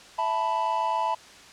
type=chord; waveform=triangle; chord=E suspended fourth; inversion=none; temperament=equal; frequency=659.3 / 880 / 987.8 Hz; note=E5 / A5 / B5; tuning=0 / 0 / 0 cents; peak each=-30 / -25 / -25 dBFS; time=0.18-1.15 s; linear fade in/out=10 ms; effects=white hiss -48 dBFS RMS until 1.52 s + low-pass 6000 Hz 12 dB/octave